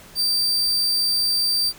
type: tone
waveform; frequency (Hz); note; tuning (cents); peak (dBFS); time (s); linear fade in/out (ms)
40% pulse; 4671; D8; -10; -17; 0.15-1.73; 50
effects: pink hiss -45 dBFS RMS until 1.78 s